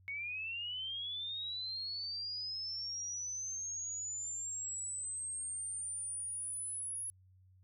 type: linear sweep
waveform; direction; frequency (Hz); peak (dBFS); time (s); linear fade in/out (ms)
sine; up; 2200 to 10548; -38; 0.08-7.1; 0
effects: added 93 Hz sine -61 dBFS peak until 7.63 s